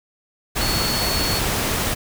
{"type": "tone in noise", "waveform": "sine", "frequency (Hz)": 4401, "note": "C#8", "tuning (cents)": -13, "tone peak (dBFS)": -24, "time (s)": [0.6, 1.4], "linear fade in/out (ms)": 20, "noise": "pink", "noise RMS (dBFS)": -22, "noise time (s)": [0.55, 1.95], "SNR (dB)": -5, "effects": []}